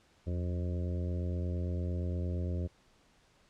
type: harmonic tone with a mistuned harmonic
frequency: 88.7 Hz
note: F2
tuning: 27 cents sharp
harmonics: 1 / 2 / 3 / 4 / 5 / 6 / 7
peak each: -32 / -40 / -45 / -45 / -49 / -48 / -51 dBFS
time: 0.26-2.68 s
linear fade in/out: 20 ms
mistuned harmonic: 1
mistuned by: -100 cents
effects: pink hiss -66 dBFS RMS until 3.49 s + low-pass 7000 Hz 12 dB/octave